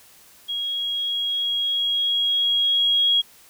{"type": "tone with level ramp", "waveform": "sine", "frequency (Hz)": 3299, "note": "G#7", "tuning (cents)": -12, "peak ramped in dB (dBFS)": [-24, -15], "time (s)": [0.48, 3.22], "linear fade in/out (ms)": 20, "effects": ["white hiss -51 dBFS RMS until 3.49 s"]}